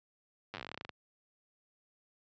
slowing click train, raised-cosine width 0.3 ms, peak -25 dBFS, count 17, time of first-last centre 0.54-0.893 s, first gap 9 ms, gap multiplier 1.11, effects high-pass 80 Hz 12 dB/octave + resampled to 16000 Hz

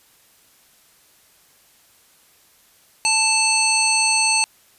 harmonic tone with a mistuned harmonic, 880 Hz, A5, in tune, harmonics 1 / 3 / 5 / 7 / 9, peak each -23 / -20 / -21 / -25 / -21 dBFS, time 3.05-4.44 s, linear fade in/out 0 ms, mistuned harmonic 9, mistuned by +72 cents, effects white hiss -55 dBFS RMS until 4.78 s + resampled to 32000 Hz

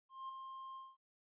triangle tone with ADSR envelope, 1060 Hz, C6, 22 cents sharp, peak -40 dBFS, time 0.09-0.97 s, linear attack 200 ms, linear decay 8 ms, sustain -5 dB, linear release 210 ms, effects resampled to 8000 Hz

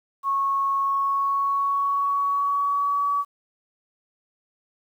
sine tone with pitch glide, 1100 to 1139.4 Hz, C#6 to C#6, -14 to +47 cents, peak -20 dBFS, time 0.23-3.25 s, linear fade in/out 50 ms, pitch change +61 cents, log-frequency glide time 0.81-3.13 s, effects 9-bit

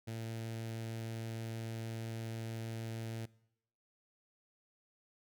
sawtooth tone with notch filter, 113.3 Hz, A#2, 49 cents flat, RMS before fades -42 dBFS, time 0.07-3.26 s, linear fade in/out 10 ms, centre 1100 Hz, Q 1.6, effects noise-tail reverb RT60 0.8 s tail -22 dB re dry

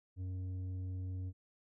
sine tone with tanh clipping, 92.5 Hz, F#2, in tune, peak -39 dBFS, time 0.16-1.33 s, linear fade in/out 50 ms, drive 7 dB, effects none

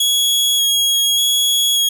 sawtooth tone with vibrato, 3322 Hz, G#7, in tune, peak -10 dBFS, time 0-1.89 s, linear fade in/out 5 ms, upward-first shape square, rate 0.85 Hz, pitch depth 11 cents each way, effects none

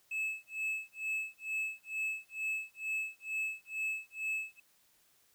triangle tone with tremolo, 2600 Hz, E7, 24 cents flat, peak -30 dBFS, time 0.11-4.6 s, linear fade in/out 5 ms, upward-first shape sine, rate 2.2 Hz, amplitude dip 100%, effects white hiss -69 dBFS RMS until 5.34 s

